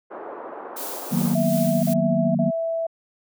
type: band-pass noise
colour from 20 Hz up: pink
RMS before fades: -36 dBFS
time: 0.1-1.35 s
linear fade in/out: 20 ms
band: 350 to 1200 Hz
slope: 24 dB/octave
type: noise with tremolo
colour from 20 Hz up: blue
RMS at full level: -32 dBFS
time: 0.76-1.94 s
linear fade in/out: 10 ms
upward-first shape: sine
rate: 2.7 Hz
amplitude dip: 40%
type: chord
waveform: sine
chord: B major seventh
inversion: first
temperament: equal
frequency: 155.56 / 185 / 233.1 / 246.9 Hz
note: D#3 / F#3 / A#3 / B3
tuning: 0 / 0 / 0 / 0 cents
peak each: -25 / -23 / -23 / -29 dBFS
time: 1.11-2.51 s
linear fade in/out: 20 ms
type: tone bursts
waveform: sine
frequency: 659.3 Hz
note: E5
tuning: in tune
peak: -22 dBFS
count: 3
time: 1.35-2.868 s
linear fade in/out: 5 ms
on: 480 ms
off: 39 ms
effects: none